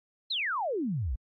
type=exponential sweep; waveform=sine; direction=down; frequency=4320 to 51.91 Hz; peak=-28 dBFS; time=0.3-1.16 s; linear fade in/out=10 ms; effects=AAC 32 kbps